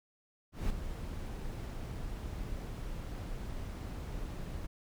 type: noise with ADSR envelope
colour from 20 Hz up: brown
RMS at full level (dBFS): -32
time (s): 0.52-4.67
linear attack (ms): 180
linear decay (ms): 7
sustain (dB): -8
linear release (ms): 14
effects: none